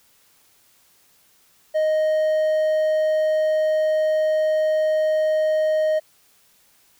triangle tone, 622.3 Hz, D#5, in tune, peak -15 dBFS, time 1.74-6 s, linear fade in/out 20 ms, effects white hiss -58 dBFS RMS until 6.99 s

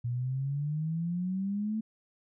sine exponential sweep, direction up, 118.4 to 221.9 Hz, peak -29 dBFS, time 0.04-1.81 s, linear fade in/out 10 ms, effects none

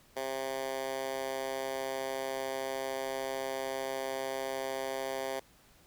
10% pulse tone with high-pass filter, 133.4 Hz, C3, 34 cents sharp, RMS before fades -36 dBFS, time 0.16-5.4 s, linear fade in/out 10 ms, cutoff 490 Hz, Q 1.4, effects pink hiss -62 dBFS RMS until 5.86 s

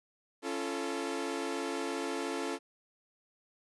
sawtooth chord, Db augmented, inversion none, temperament equal with one note detuned, 277.2 / 343.2 / 440 Hz, Db4 / F4 / A4, 0 / -30 / 0 cents, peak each -34 dBFS, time 0.42-2.59 s, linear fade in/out 50 ms, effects resampled to 24000 Hz + 11-bit

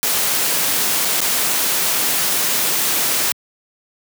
white noise with dropouts, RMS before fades -18 dBFS, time 0.03-3.32 s, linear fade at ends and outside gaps 0 ms, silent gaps 1.049-1.053 / 1.206-1.215 s, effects high-pass 150 Hz 12 dB/octave

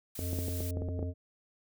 blue noise, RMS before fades -43 dBFS, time 0.15-0.71 s, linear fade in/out 5 ms
harmonic tone, 88.5 Hz, F2, 23 cents sharp, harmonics 1 / 3 / 5 / 7, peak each -33 / -42 / -46 / -47 dBFS, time 0.18-1.14 s, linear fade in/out 50 ms
clicks, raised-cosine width 2 ms, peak -24 dBFS, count 10, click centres 0.192 / 0.331 / 0.388 / 0.483 / 0.605 / 0.771 / 0.82 / 0.887 / 0.992 / 1.028 s
effects none

